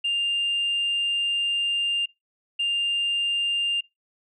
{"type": "tone pair in turn", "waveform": "sine", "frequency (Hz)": [2800, 2800], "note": ["F7", "F7"], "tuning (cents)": [4, 4], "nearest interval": "unison", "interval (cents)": 0, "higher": "neither", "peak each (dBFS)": -20, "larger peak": "neither", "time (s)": [[0.04, 2.06], [2.59, 3.81]], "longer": "first", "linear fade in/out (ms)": 10, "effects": ["noise-tail reverb RT60 0.2 s tail -24 dB re dry", "tanh soft clip ceiling -19 dBFS"]}